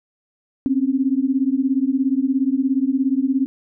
sine beating tone pair, 258.6 / 275.6 Hz, C4 / C#4, -20 / -10 cents, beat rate 17 Hz, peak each -19 dBFS, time 0.66-3.46 s, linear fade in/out 0 ms, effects none

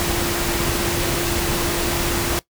sine tone in noise, 344.5 Hz, F4, 24 cents flat, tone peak -26 dBFS, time 0-2.39 s, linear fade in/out 0 ms, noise pink, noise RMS -22 dBFS, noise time 0-2.39 s, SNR -7 dB, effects noise-tail reverb RT60 0.1 s tail -18 dB re dry

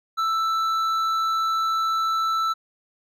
triangle tone with hard clipping, 1323 Hz, E6, 6 cents sharp, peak -22 dBFS, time 0.17-2.54 s, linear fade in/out 20 ms, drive 10 dB, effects none

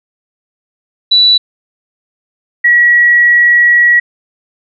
sine tone pair in turn, 3951 / 1921.5 Hz, B7 / B6, 0 / -48 cents, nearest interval octave, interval 1248 cents, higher first, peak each -4 dBFS, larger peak neither, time 1.11-1.38 / 2.64-4 s, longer second, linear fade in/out 10 ms, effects none

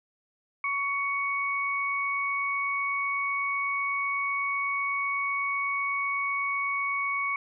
sine tone pair together, 1120 / 2228 Hz, C#6 / C#7, +18 / +8 cents, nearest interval octave, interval 1190 cents, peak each -30 / -28 dBFS, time 0.64-7.36 s, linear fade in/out 2 ms, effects none

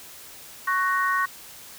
sine chord, F# major, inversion second, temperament equal with one note detuned, 1108.7 / 1496.3 / 1864.7 Hz, C#6 / F#6 / A#6, 0 / +19 / 0 cents, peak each -23 / -27 / -26 dBFS, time 0.67-1.26 s, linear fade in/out 10 ms, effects white hiss -44 dBFS RMS until 1.78 s

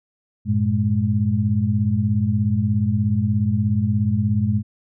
sine tone cluster, 97.7 / 114.5 / 209.5 Hz, G2 / A#2 / G#3, -5 / -31 / +15 cents, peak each -21 dBFS, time 0.45-4.63 s, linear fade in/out 50 ms, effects none

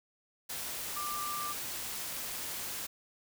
sine tone in noise, 1184 Hz, D6, 14 cents sharp, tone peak -36 dBFS, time 0.96-1.53 s, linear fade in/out 10 ms, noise white, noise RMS -39 dBFS, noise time 0.49-2.87 s, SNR 0 dB, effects none

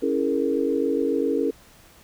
sine chord, A# half-diminished seventh, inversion first, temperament equal with one note detuned, 277.2 / 329.6 / 418.9 / 466.2 Hz, C#4 / E4 / G#4 / A#4, 0 / 0 / +15 / 0 cents, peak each -25 / -27 / -26 / -25 dBFS, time 0.02-1.51 s, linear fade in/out 10 ms, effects pink hiss -52 dBFS RMS until 2.03 s

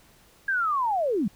sine linear sweep, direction down, 1630 to 170 Hz, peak -22 dBFS, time 0.48-1.28 s, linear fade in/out 5 ms, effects pink hiss -57 dBFS RMS until 1.35 s

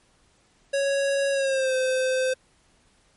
square tone with pitch glide, 554.4 to 517.3 Hz, C#5 to C5, 0 to -20 cents, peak -22 dBFS, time 0.73-2.34 s, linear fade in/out 10 ms, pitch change -120 cents, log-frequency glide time 1.31-1.75 s, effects pink hiss -62 dBFS RMS until 3.16 s + MP3 48 kbps

